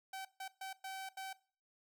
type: tone bursts at uneven times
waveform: sawtooth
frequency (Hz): 768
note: G5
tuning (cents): -36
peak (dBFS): -39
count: 5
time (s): 0.13-0.25 / 0.4-0.48 / 0.61-0.73 / 0.84-1.09 / 1.17-1.33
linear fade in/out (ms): 5
effects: noise-tail reverb RT60 0.4 s tail -19 dB re dry